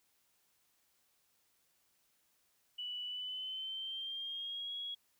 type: tone with pitch glide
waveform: sine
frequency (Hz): 2960 to 3322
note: F#7 to G#7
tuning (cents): 0 to 0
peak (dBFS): -39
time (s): 2.78-4.95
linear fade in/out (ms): 10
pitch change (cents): +200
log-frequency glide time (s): 3.05-4.74
effects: white hiss -75 dBFS RMS until 5.19 s